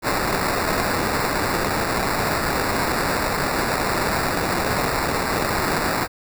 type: noise with sample-and-hold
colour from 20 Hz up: white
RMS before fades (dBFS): -22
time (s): 0.02-6.08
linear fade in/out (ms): 50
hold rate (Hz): 3150
effects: none